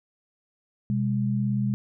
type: tone pair together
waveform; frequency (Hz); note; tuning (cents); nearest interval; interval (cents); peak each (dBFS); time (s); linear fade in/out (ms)
sine; 126.3 / 203.8; B2 / G#3; +39 / -32; minor sixth; 829; -25; 0.9-1.74; 0
effects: none